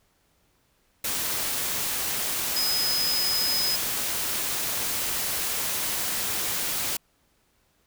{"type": "tone in noise", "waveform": "sine", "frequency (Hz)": 5060, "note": "D#8", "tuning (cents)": 28, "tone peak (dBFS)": -24, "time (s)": [2.56, 3.76], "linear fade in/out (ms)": 5, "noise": "white", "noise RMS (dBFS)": -28, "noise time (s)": [1.04, 6.97], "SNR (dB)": 1, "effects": ["pink hiss -67 dBFS RMS until 7.86 s"]}